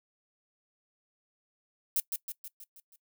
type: noise with echo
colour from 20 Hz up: violet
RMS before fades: -28 dBFS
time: 1.96-2 s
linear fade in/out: 2 ms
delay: 160 ms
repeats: 6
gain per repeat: -5 dB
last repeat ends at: 2.96 s
effects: noise-tail reverb RT60 0.1 s tail -20 dB re dry